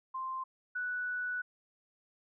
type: tone pair in turn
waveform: sine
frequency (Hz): 1046.5 / 1480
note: C6 / F#6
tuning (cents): 0 / 0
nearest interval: tritone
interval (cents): 600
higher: second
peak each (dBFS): -35 / -33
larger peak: second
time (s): 0.14-0.44 / 0.75-1.42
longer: second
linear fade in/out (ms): 10
effects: none